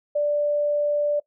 sine tone, 587.3 Hz, D5, in tune, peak -19 dBFS, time 0.15-1.2 s, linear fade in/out 10 ms, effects noise-tail reverb RT60 0.1 s tail -21 dB re dry

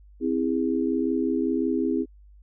sine chord, C augmented, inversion none, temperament just, 261.6 / 327 / 408.8 Hz, C4 / E4 / G#4, 0 / -14 / -27 cents, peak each -25 / -26 / -28 dBFS, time 0.2-2.06 s, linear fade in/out 50 ms, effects added 50 Hz sine -48 dBFS peak until 2.42 s

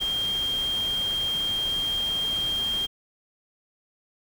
sine tone in noise, 3202 Hz, G7, 36 cents sharp, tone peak -24 dBFS, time 0-2.87 s, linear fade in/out 20 ms, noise pink, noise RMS -38 dBFS, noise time 0-2.87 s, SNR +11 dB, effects none

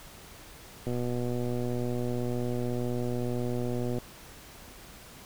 click train, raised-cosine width 2 ms, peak -20 dBFS, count 381, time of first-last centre 0.87-3.985 s, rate 122 Hz, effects pink hiss -49 dBFS RMS until 5.25 s

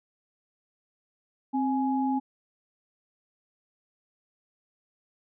sine tone pair together, 263.3 / 836 Hz, C4 / G#5, +11 / +11 cents, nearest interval octave + minor sixth, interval 2000 cents, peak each -25 / -29 dBFS, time 1.53-2.2 s, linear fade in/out 20 ms, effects none

